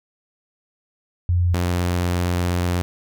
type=tone pair in turn; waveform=sine / sawtooth; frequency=88.1 / 88.42 Hz; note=F2 / F2; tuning=+16 / +22 cents; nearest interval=unison; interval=6 cents; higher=second; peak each=-15 dBFS; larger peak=neither; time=1.29-1.54 / 1.54-2.82 s; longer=second; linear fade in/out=0 ms; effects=none